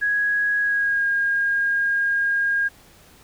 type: tone with pitch glide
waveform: sine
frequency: 1661.2 to 1622.3 Hz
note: G#6 to G#6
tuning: 0 to -41 cents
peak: -18 dBFS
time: 0.01-2.69 s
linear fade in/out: 20 ms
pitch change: -41 cents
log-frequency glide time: 0.6-1.07 s
effects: pink hiss -51 dBFS RMS until 3.23 s